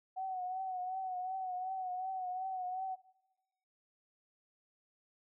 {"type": "tone with vibrato", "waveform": "sine", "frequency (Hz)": 745, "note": "F#5", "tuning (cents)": 12, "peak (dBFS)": -36, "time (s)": [0.16, 2.96], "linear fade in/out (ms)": 20, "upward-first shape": "triangle", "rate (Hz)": 2.7, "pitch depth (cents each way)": 55, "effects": ["noise-tail reverb RT60 1.0 s tail -21 dB re dry"]}